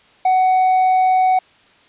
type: tone with tanh clipping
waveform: sine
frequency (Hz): 746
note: F#5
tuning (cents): +14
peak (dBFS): -12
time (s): 0.25-1.39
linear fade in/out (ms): 5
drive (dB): 3
effects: white hiss -51 dBFS RMS until 1.88 s + resampled to 8000 Hz